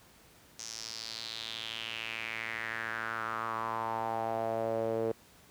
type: tone with band-pass filter sweep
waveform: sawtooth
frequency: 112.9 Hz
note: A2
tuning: 45 cents sharp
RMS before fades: -36 dBFS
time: 0.59-5.12 s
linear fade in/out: 5 ms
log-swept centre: 6100 to 460 Hz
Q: 4.3
effects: pink hiss -59 dBFS RMS until 5.5 s + high-pass 60 Hz 12 dB/octave